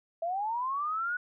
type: linear sweep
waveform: sine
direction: up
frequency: 650 to 1480 Hz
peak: -29 dBFS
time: 0.22-1.17 s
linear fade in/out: 5 ms
effects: none